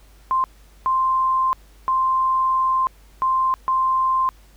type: tone bursts at uneven times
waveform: sine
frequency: 1046.5 Hz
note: C6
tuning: in tune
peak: -16 dBFS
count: 5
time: 0.31-0.44 / 0.86-1.53 / 1.88-2.87 / 3.22-3.54 / 3.68-4.29 s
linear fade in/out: 0 ms
effects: added 50 Hz sine -47 dBFS peak until 4.56 s + pink hiss -55 dBFS RMS until 4.56 s